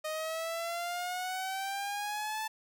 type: exponential sweep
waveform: sawtooth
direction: up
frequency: 618 to 880 Hz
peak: -30 dBFS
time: 0.04-2.48 s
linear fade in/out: 10 ms
effects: none